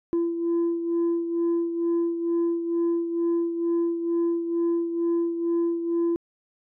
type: beating tone pair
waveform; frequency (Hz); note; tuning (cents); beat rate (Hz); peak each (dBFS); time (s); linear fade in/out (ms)
sine; 338.3 / 340.5; E4 / F4; +45 / -44; 2.2; -21 / -28; 0.13-6.16; 0
effects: tanh soft clip ceiling -19 dBFS